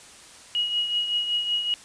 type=tone with tremolo; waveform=sine; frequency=2898 Hz; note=F#7; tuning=37 cents flat; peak=-20 dBFS; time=0.55-1.74 s; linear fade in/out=0 ms; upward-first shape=triangle; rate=5.3 Hz; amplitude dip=60%; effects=white hiss -47 dBFS RMS until 1.84 s + resampled to 22050 Hz